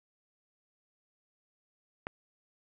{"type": "click", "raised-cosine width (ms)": 0.5, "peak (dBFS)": -20, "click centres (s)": 2.069, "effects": []}